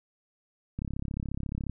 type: click train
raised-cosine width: 5 ms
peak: -21 dBFS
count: 32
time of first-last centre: 0.79-1.696 s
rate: 34.2 Hz
effects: none